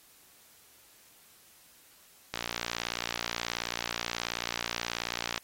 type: click train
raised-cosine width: 0.2 ms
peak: -14 dBFS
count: 179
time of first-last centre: 2.34-5.378 s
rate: 58.6 Hz
effects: white hiss -59 dBFS RMS until 5.43 s + AAC 48 kbps